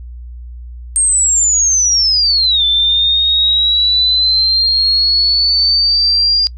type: linear two-way sweep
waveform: sine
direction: down then up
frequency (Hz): 8600 to 3520 to 4818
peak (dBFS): -9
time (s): 0.96-6.47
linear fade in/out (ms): 0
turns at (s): 2.64
effects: noise-tail reverb RT60 0.1 s tail -25 dB re dry + added 60 Hz sine -27 dBFS peak until 6.57 s